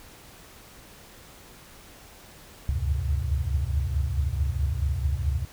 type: tone cluster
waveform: sine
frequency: 69.4 / 74 / 83.3 / 96 / 126.4 Hz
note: C#2 / D2 / E2 / G2 / B2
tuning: +3 / +14 / +19 / -36 / +41 cents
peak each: -26 / -30 / -33 / -32 / -33 dBFS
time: 2.69-5.45 s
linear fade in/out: 0 ms
effects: pink hiss -49 dBFS RMS until 5.52 s